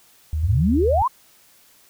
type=tone; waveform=sine; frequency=77.5 Hz; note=D#2; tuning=6 cents flat; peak=-20 dBFS; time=0.33-1.02 s; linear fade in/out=0 ms
type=exponential sweep; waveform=sine; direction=up; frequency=74.1 to 1108.7 Hz; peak=-16 dBFS; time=0.43-1.08 s; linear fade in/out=10 ms
effects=white hiss -54 dBFS RMS until 1.89 s